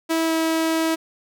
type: tone with pitch glide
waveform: sawtooth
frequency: 325.7 to 323.6 Hz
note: E4 to E4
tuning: -21 to -32 cents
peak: -15 dBFS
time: 0.09-0.96 s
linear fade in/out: 20 ms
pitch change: -11 cents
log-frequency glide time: 0.26-0.32 s
effects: none